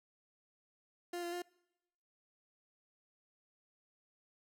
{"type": "tone with pitch steps", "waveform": "30% pulse", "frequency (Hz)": [350, 345.3, 352.9], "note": ["F4", "F4", "F4"], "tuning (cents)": [4, -20, 18], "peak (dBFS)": -36, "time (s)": [1.13, 1.421], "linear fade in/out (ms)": 5, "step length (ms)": 97, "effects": ["noise-tail reverb RT60 0.9 s tail -24 dB re dry"]}